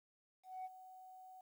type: tone with ADSR envelope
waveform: sine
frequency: 747 Hz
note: F#5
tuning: 16 cents sharp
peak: -40 dBFS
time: 0.43-1.41 s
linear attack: 220 ms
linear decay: 33 ms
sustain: -14 dB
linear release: 4 ms
effects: tanh soft clip ceiling -41 dBFS + 12-bit